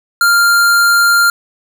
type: tone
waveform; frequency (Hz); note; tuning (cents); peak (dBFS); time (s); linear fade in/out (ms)
square; 1395; F6; -2; -8; 0.21-1.3; 2
effects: none